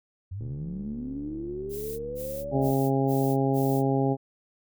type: linear sweep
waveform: sine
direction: up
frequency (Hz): 87 to 622.3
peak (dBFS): -32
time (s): 0.31-2.71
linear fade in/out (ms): 10
type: click train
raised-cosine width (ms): 3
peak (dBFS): -30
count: 168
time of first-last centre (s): 0.41-2.707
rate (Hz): 72.7
type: noise bursts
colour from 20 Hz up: violet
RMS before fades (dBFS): -41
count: 5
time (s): 1.69-3.83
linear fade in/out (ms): 50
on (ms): 300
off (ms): 160
type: harmonic tone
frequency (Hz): 135.3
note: C#3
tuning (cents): -42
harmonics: 1 / 2 / 3 / 4 / 5 / 6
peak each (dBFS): -26 / -26 / -28 / -33 / -34 / -32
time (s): 2.51-4.17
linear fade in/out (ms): 50
effects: none